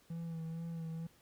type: tone with vibrato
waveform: triangle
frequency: 164.7 Hz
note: E3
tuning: 1 cent flat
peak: -37 dBFS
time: 0.1-1.07 s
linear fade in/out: 5 ms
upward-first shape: sine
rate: 2.2 Hz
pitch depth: 29 cents each way
effects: pink hiss -67 dBFS RMS until 1.21 s